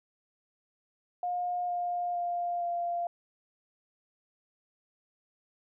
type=tone with pitch steps; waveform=sine; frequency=713 / 706.4 / 699.9 / 693.5 Hz; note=F5 / F5 / F5 / F5; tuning=+36 / +20 / +4 / -12 cents; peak=-29 dBFS; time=1.23-3.07 s; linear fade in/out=2 ms; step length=460 ms; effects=none